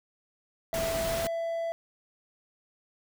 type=tone with pitch glide; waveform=triangle; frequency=660 to 666.5 Hz; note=E5 to E5; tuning=+2 to +19 cents; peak=-27 dBFS; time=0.73-1.72 s; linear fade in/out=0 ms; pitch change=+17 cents; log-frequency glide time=1.03-1.18 s
type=noise; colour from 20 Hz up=pink; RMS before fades=-34 dBFS; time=0.74-1.27 s; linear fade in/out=0 ms
effects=none